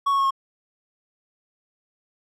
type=tone with pitch steps; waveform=triangle; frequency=1115 / 1104.1 / 1093.3 / 1082.6 Hz; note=C#6 / C#6 / C#6 / C#6; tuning=+10 / -7 / -24 / -41 cents; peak=-16 dBFS; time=0.06-0.308 s; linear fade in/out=10 ms; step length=62 ms; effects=none